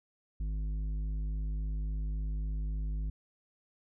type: tone with tanh clipping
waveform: triangle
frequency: 51.8 Hz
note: G#1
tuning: 4 cents flat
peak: -33 dBFS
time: 0.4-3.1 s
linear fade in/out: 5 ms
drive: 13 dB
effects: none